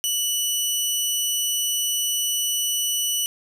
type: tone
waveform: 15% pulse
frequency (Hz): 2960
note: F#7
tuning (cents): 0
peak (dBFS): -14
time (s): 0.04-3.26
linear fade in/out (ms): 0
effects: none